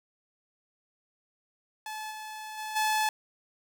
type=tone with level steps; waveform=sawtooth; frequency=863 Hz; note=A5; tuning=34 cents flat; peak=-32 / -35 / -31 / -21 dBFS; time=1.86-3.09 s; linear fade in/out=2 ms; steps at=2.1 / 2.57 / 2.75 s; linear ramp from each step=20 ms; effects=none